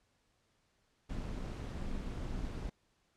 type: noise with amplitude modulation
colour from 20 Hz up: brown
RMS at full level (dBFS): -37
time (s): 1.09-2.7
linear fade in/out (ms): 10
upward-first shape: sine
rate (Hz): 220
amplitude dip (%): 60
effects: pink hiss -75 dBFS RMS until 3.16 s + low-pass 8000 Hz 12 dB/octave